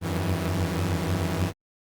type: tone cluster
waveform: sawtooth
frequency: 86.4 / 92.8 / 96.3 / 162.7 Hz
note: F2 / F#2 / G2 / E3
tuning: -18 / +6 / -30 / -22 cents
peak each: -26 dBFS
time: 0.01-1.53 s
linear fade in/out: 50 ms
effects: Opus 24 kbps